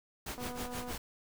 pink noise with tremolo, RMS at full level -39 dBFS, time 0.26-0.98 s, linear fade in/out 5 ms, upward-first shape sine, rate 6.3 Hz, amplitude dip 85%
click train, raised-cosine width 1 ms, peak -32 dBFS, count 131, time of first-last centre 0.38-0.908 s, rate 246 Hz
effects none

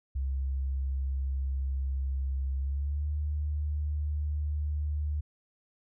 sine tone with pitch glide, 67.1 to 74.45 Hz, C2 to D2, +44 to +24 cents, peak -28 dBFS, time 0.15-5.21 s, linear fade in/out 10 ms, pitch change +180 cents, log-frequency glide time 2.57-3.08 s, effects none

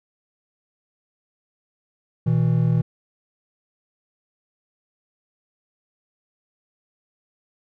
triangle tone pair together, 121.29 / 161.9 Hz, B2 / E3, -31 / -31 cents, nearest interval perfect fourth, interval 500 cents, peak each -17 dBFS, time 2.26-2.82 s, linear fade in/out 10 ms, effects none

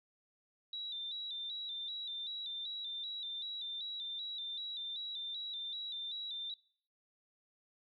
sine tone with vibrato, 3729 Hz, A#7, in tune, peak -39 dBFS, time 0.73-6.54 s, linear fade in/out 2 ms, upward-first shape square, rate 2.6 Hz, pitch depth 70 cents each way, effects noise-tail reverb RT60 0.6 s tail -22 dB re dry

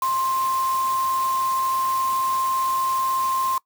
sine tone in noise, 1053 Hz, C6, 11 cents sharp, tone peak -20 dBFS, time 0.02-3.58 s, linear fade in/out 2 ms, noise white, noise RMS -35 dBFS, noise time 0.02-3.58 s, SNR +12 dB, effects noise-tail reverb RT60 0.1 s tail -22 dB re dry

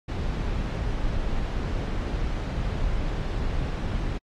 brown noise, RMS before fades -27 dBFS, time 0.08-4.18 s, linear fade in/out 10 ms, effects low-pass 5000 Hz 12 dB/octave + AAC 48 kbps

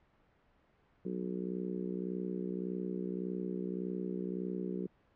harmonic tone, 61.74 Hz, B1, in tune, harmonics 3 / 4 / 5 / 6 / 7 / 8, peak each -38 / -46 / -43 / -41 / -44 / -54 dBFS, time 1.05-4.87 s, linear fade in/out 5 ms, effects pink hiss -69 dBFS RMS until 5.15 s + low-pass 2000 Hz 12 dB/octave

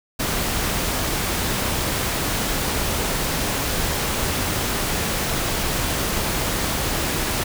pink noise, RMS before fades -23 dBFS, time 0.19-7.44 s, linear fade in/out 10 ms, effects none

